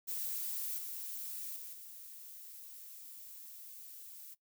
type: noise with level steps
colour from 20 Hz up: violet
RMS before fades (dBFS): -39 / -43 / -47 / -51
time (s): 0.07-4.35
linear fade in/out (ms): 20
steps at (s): 0.78 / 1.56 / 1.73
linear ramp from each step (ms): 5
effects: noise-tail reverb RT60 0.1 s tail -17 dB re dry